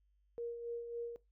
sine tone with tremolo, 470.6 Hz, A#4, 16 cents sharp, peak -37 dBFS, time 0.38-1.16 s, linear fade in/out 0 ms, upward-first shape sine, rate 3.6 Hz, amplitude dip 50%, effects noise-tail reverb RT60 0.2 s tail -20 dB re dry + added 50 Hz sine -70 dBFS peak until 1.31 s

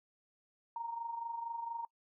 sine tone with amplitude modulation, 929 Hz, A#5, 6 cents flat, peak -35 dBFS, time 0.76-1.85 s, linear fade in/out 2 ms, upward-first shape sine, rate 24.3 Hz, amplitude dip 65%, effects noise-tail reverb RT60 0.1 s tail -23 dB re dry

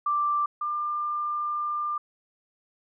sine tone pair in turn, 1177 / 1195.5 Hz, D6 / D6, +3 / +30 cents, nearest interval unison, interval 27 cents, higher second, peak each -22 / -26 dBFS, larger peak first, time 0.06-0.46 / 0.61-1.98 s, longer second, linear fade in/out 5 ms, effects none

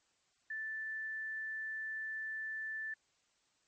sine tone, 1760 Hz, A6, in tune, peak -38 dBFS, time 0.5-2.94 s, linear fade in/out 5 ms, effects white hiss -75 dBFS RMS until 3.67 s + MP3 32 kbps

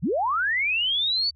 sine linear sweep, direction up, 113.1 to 4582 Hz, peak -21 dBFS, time 0.02-1.31 s, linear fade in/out 20 ms, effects added 75 Hz sine -53 dBFS peak until 1.35 s

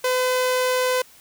sawtooth tone, 507 Hz, B4, 45 cents sharp, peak -15 dBFS, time 0.04-1.02 s, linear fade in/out 5 ms, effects white hiss -50 dBFS RMS until 1.2 s

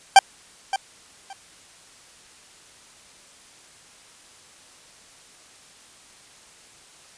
40% pulse tone with echo, 784 Hz, G5, in tune, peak -5 dBFS, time 0.16-0.19 s, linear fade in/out 2 ms, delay 570 ms, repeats 2, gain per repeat -15 dB, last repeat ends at 1.33 s, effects white hiss -50 dBFS RMS until 7.17 s + resampled to 22050 Hz

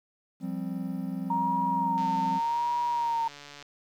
triangle chord, F suspended second, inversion none, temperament just, 174.61 / 196.44 / 261.9 Hz, F3 / G3 / C4, 0 / +4 / +2 cents, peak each -33 dBFS, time 0.4-2.41 s, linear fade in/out 50 ms
sine tone with vibrato, 932.3 Hz, A#5, in tune, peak -25 dBFS, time 1.3-3.28 s, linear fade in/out 5 ms, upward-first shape sine, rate 0.84 Hz, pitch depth 44 cents each way
click train, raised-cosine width 0.2 ms, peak -28 dBFS, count 238, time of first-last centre 1.98-3.626 s, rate 144 Hz
effects 10-bit

